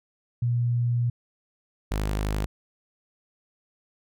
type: tone pair in turn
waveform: sine / sawtooth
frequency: 120 / 51.63 Hz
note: B2 / G#1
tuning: -49 / -9 cents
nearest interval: octave + minor third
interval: 1460 cents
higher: first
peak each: -21 dBFS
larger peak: neither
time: 0.42-1.1 / 1.91-2.46 s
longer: first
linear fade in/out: 5 ms
effects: none